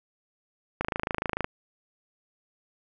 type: click train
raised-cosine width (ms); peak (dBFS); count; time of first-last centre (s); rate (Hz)
0.5; -12; 18; 0.81-1.444; 26.8
effects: none